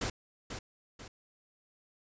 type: noise with echo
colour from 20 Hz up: pink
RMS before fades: -34 dBFS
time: 0.01-0.1 s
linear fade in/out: 5 ms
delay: 490 ms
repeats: 2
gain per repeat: -7 dB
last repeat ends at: 1.08 s
effects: resampled to 16000 Hz